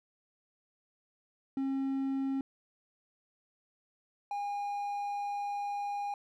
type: tone pair in turn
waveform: triangle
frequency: 270 / 813.3 Hz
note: C#4 / G#5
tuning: -45 / -36 cents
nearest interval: octave + perfect fifth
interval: 1909 cents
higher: second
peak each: -28 / -31 dBFS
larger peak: first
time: 1.57-2.41 / 4.31-6.14 s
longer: second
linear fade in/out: 2 ms
effects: none